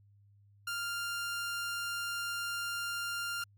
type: tone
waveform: sawtooth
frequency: 1396.9 Hz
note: F6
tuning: in tune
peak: -31 dBFS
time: 0.67-3.44 s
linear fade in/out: 5 ms
effects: added 101 Hz sine -60 dBFS peak until 3.57 s + AAC 64 kbps